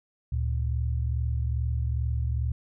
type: tone pair together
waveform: sine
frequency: 71.9 / 114.3 Hz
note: D2 / A#2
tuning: -36 / -34 cents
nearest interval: minor sixth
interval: 802 cents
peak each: -26 / -29 dBFS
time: 0.32-2.52 s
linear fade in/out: 5 ms
effects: none